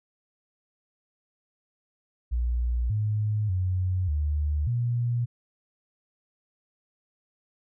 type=tone with pitch steps; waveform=sine; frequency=59.8 / 106.3 / 92 / 74.5 / 119.8 Hz; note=A#1 / G#2 / F#2 / D2 / A#2; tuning=+45 / +41 / -9 / +25 / +48 cents; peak=-23 dBFS; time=2.31-5.26 s; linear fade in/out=20 ms; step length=590 ms; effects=none